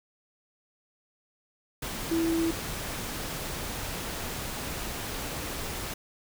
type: tone in noise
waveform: sine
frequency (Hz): 329.6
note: E4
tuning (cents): 0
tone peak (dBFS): -24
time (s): 2.11-2.51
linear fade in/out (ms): 5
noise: pink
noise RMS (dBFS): -35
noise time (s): 1.82-5.94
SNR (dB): +8
effects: none